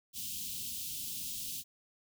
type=band-stop noise; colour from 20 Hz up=white; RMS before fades=-40 dBFS; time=0.13-1.64 s; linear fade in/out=50 ms; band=280 to 2800 Hz; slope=48 dB/octave; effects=none